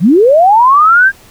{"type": "linear sweep", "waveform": "sine", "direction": "up", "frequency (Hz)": [142.7, 1623], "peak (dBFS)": -3, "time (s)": [0, 1.12], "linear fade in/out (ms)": 50, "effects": ["pink hiss -41 dBFS RMS until 1.3 s"]}